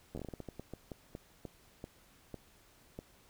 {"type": "slowing click train", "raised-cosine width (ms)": 2, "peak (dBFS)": -29, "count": 18, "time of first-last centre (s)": [0.15, 2.99], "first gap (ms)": 11, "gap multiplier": 1.29, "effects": ["pink hiss -64 dBFS RMS until 3.29 s"]}